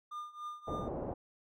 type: tone with tremolo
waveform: triangle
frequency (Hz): 1207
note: D6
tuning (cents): +47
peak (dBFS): -36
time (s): 0.11-0.89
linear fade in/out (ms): 10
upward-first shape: triangle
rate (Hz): 3.5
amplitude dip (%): 90
type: low-pass noise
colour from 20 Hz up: white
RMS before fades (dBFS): -39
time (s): 0.67-1.14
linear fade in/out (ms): 10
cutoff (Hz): 690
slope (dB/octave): 24
effects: none